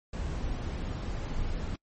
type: noise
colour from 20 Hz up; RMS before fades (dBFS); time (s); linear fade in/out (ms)
brown; -33; 0.13-1.76; 5
effects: noise-tail reverb RT60 0.1 s tail -26 dB re dry + MP3 32 kbps